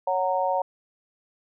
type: chord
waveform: sine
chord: F# major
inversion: second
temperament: just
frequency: 555 / 740 / 925 Hz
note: C#5 / F#5 / A#5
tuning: +2 / 0 / -14 cents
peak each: -26 dBFS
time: 0.07-0.62 s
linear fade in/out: 5 ms
effects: none